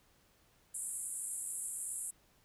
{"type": "band-pass noise", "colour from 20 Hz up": "white", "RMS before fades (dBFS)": -41, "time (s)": [0.74, 2.11], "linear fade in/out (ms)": 10, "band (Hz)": [7600, 11000], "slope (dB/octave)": 96, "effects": ["pink hiss -69 dBFS RMS until 2.44 s"]}